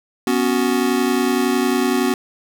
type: chord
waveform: square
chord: B suspended second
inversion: none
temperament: just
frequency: 246.9 / 277.8 / 370.4 Hz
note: B3 / C#4 / F#4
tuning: 0 / +4 / +2 cents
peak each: -20 / -22 / -21 dBFS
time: 0.27-2.14 s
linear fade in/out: 2 ms
effects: none